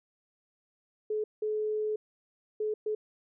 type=tone bursts at uneven times; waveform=sine; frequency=428 Hz; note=A4; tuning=48 cents flat; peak=-28 dBFS; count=4; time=1.1-1.24 / 1.42-1.96 / 2.6-2.74 / 2.86-2.95 s; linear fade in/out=5 ms; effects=none